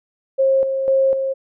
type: tone with tremolo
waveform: sine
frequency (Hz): 536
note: C5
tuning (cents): +42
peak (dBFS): -12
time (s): 0.38-1.34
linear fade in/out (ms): 20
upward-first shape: square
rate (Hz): 2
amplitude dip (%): 50
effects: none